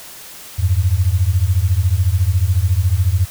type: beating tone pair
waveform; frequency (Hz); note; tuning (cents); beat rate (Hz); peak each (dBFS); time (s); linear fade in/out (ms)
sine; 84.8 / 98.8; E2 / G2; +50 / +14; 14; -15; 0.58-3.26; 20
effects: white hiss -36 dBFS RMS until 3.3 s